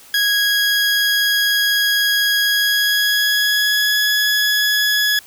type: tone with pitch glide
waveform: 20% pulse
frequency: 1654 to 1686.8 Hz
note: G#6 to G#6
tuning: -8 to +26 cents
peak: -9 dBFS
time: 0.14-5.19 s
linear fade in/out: 2 ms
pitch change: +34 cents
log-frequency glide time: 2.42-4 s
effects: white hiss -44 dBFS RMS until 5.26 s